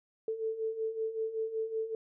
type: beating tone pair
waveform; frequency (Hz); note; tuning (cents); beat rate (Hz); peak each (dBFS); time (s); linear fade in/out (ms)
sine; 440 / 445.3; A4 / A4; 0 / +21; 5.3; -38 / -33; 0.28-1.95; 2
effects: none